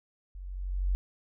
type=tone with level ramp; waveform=sine; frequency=46.25 Hz; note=F#1; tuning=in tune; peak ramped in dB=-40 to -23 dBFS; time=0.35-0.95 s; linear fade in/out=0 ms; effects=none